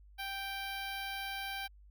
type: tone with notch filter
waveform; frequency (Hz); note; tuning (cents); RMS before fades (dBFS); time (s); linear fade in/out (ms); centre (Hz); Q
10% pulse; 784; G5; 0; -40; 0.18-1.68; 20; 7300; 0.82
effects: added 50 Hz sine -55 dBFS peak until 1.9 s